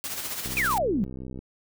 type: noise with tremolo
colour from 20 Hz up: white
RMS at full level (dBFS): -31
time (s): 0.04-0.78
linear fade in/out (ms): 0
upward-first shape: sine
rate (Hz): 15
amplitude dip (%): 50
type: click train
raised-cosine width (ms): 3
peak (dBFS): -25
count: 61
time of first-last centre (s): 0.46-1.39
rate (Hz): 64.5
type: exponential sweep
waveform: sine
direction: down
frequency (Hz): 2562 to 177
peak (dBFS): -22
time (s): 0.57-1.04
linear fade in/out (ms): 0
effects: none